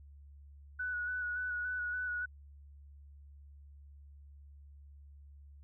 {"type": "tone with vibrato", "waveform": "sine", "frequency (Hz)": 1476, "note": "F#6", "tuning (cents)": -5, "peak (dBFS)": -34, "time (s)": [0.79, 2.26], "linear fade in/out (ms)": 10, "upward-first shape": "square", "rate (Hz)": 3.5, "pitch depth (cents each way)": 20, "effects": ["added 71 Hz sine -52 dBFS peak until 5.63 s"]}